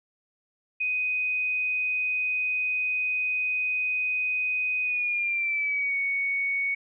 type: tone with pitch glide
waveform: sine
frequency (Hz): 2500 to 2227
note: D#7 to C#7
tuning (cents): +8 to +7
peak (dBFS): -24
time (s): 0.8-6.75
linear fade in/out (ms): 10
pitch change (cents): -201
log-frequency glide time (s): 4.83-5.97
effects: none